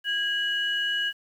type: tone pair together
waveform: sine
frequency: 1642 / 2926 Hz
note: G#6 / F#7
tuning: -20 / -20 cents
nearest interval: minor seventh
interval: 1000 cents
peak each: -26 dBFS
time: 0.04-1.13 s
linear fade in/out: 50 ms
effects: tanh soft clip ceiling -17 dBFS + 9-bit